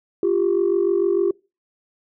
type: tone pair together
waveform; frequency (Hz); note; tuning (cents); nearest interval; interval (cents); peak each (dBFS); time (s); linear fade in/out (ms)
sine; 349.2 / 395.9; F4 / G4; 0 / +17; major second; 217; -18; 0.23-1.31; 2
effects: noise-tail reverb RT60 0.3 s tail -25 dB re dry + tanh soft clip ceiling -11 dBFS